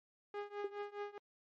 sawtooth tone with tremolo, 410 Hz, G#4, 22 cents flat, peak -34 dBFS, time 0.34-1.18 s, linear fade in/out 2 ms, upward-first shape triangle, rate 4.8 Hz, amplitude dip 95%
sine tone with exponential decay, 398.2 Hz, G4, 27 cents sharp, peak -34 dBFS, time 0.64-0.77 s, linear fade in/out 5 ms, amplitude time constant 28 ms
effects low-pass 2000 Hz 12 dB/octave + MP3 48 kbps

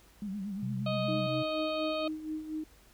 sine tone with vibrato, 199.1 Hz, G3, 27 cents sharp, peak -34 dBFS, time 0.22-1.27 s, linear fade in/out 2 ms, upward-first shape sine, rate 8.6 Hz, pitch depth 99 cents each way
sine tone with pitch glide, 128 to 130.09 Hz, C3 to C3, -38 to -10 cents, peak -34 dBFS, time 0.62-1.43 s, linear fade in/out 10 ms, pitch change +28 cents, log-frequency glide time 1.07-1.14 s
harmonic tone, 624 Hz, D#5, 5 cents sharp, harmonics 1 / 2 / 4 / 5 / 6 / 7, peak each -32 / -39 / -42 / -45 / -44 / -46 dBFS, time 0.86-2.08 s, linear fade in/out 5 ms
sine tone with tremolo, 311.1 Hz, D#4, in tune, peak -32 dBFS, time 1.08-2.64 s, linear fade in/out 5 ms, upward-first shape sine, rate 4.2 Hz, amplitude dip 65%
effects added 50 Hz sine -61 dBFS peak until 2.93 s + pink hiss -61 dBFS RMS until 2.93 s

